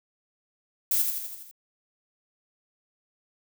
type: noise with echo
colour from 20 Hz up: violet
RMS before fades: -24 dBFS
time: 0.91-1.02 s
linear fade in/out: 2 ms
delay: 82 ms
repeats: 6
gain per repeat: -4 dB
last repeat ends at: 1.512 s
effects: none